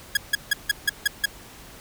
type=tone bursts; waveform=sawtooth; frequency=1661.2 Hz; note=G#6; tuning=in tune; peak=-13 dBFS; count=7; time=0.15-1.257 s; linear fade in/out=5 ms; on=21 ms; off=160 ms; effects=pink hiss -45 dBFS RMS until 1.8 s